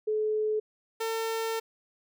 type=tone pair in turn; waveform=sine / sawtooth; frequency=429.6 / 450 Hz; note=A4 / A4; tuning=-41 / +39 cents; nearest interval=minor second; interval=80 cents; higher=second; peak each=-25 dBFS; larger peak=neither; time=0.07-0.6 / 1-1.6 s; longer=second; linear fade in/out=10 ms; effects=none